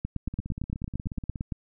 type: two click trains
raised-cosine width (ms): 5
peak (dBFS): -23 / -17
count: 19 / 14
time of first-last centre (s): 0.28-1.358 / 0.05-1.522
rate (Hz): 16.7 / 8.83
effects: none